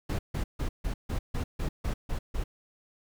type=noise bursts; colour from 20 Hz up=brown; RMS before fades=-30 dBFS; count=10; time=0.09-2.44 s; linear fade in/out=10 ms; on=100 ms; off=150 ms; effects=none